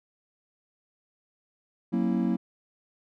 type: chord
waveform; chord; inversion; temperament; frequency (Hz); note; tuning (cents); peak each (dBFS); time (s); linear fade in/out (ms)
triangle; F# dominant seventh; none; equal with one note detuned; 185 / 233.1 / 272.1 / 329.6; F#3 / A#3 / C#4 / E4; 0 / 0 / -32 / 0; -26 / -25 / -30 / -29; 1.92-2.37; 20
effects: none